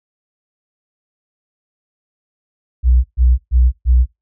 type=tone bursts; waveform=sine; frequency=61.74 Hz; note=B1; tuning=in tune; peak=-6 dBFS; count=4; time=2.83-4.06 s; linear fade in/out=50 ms; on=210 ms; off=130 ms; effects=noise-tail reverb RT60 0.2 s tail -23 dB re dry + tanh soft clip ceiling -4 dBFS